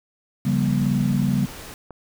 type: chord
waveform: sine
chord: G half-diminished seventh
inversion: second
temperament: equal with one note detuned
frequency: 138.59 / 174.61 / 196 / 238.8 Hz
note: Db3 / F3 / G3 / Bb3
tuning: 0 / 0 / 0 / +42 cents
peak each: -22 / -28 / -22 / -24 dBFS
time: 0.45-1.46 s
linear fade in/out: 10 ms
type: noise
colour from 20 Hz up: pink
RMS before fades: -38 dBFS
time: 0.45-1.74 s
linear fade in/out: 0 ms
type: click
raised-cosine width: 1 ms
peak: -24 dBFS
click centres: 1.907 s
effects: none